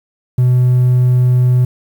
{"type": "tone", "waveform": "triangle", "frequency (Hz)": 125.2, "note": "B2", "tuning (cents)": 24, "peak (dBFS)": -5, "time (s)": [0.38, 1.65], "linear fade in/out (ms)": 5, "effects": ["tanh soft clip ceiling -2 dBFS", "7-bit"]}